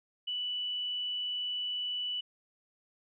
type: tone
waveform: sine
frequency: 2966 Hz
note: F#7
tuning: 4 cents sharp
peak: -32 dBFS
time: 0.27-2.21 s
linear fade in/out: 10 ms
effects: none